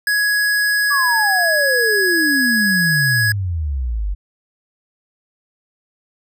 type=tone; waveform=square; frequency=1672 Hz; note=G#6; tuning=11 cents sharp; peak=-15 dBFS; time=0.07-3.32 s; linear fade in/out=2 ms
type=exponential sweep; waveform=sine; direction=down; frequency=1174.7 to 46.04 Hz; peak=-18 dBFS; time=0.9-4.15 s; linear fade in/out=20 ms
effects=none